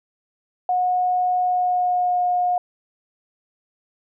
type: tone with pitch glide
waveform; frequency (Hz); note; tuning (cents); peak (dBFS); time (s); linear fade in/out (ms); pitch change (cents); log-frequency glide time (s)
sine; 727 to 717.8; F#5 to F5; -31 to +47; -17; 0.69-2.58; 2; -22; 1.42-2.22
effects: none